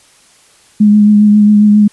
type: tone with vibrato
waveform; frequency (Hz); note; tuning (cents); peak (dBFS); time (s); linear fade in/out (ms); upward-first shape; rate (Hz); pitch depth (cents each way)
sine; 208.9; G#3; +10; -3; 0.8-1.88; 10; triangle; 7.4; 25
effects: white hiss -46 dBFS RMS until 1.92 s + resampled to 24000 Hz